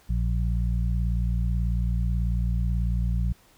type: harmonic tone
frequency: 58.27 Hz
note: A#1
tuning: in tune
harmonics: 1 / 2 / 3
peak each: -23 / -29 / -32 dBFS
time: 0.09-3.33 s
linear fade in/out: 10 ms
effects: pink hiss -58 dBFS RMS until 3.57 s